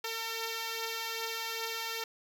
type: beating tone pair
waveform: 5% pulse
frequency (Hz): 450.8 / 453.3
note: A4 / A#4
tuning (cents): +42 / -48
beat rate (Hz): 2.5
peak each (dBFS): -30 / -24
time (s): 0.04-2.04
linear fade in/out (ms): 5
effects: none